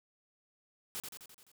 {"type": "noise with echo", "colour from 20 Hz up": "white", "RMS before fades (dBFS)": -40, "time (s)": [0.95, 1], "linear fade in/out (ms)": 0, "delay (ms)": 86, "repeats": 6, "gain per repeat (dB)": -4, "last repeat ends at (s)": 1.516, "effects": []}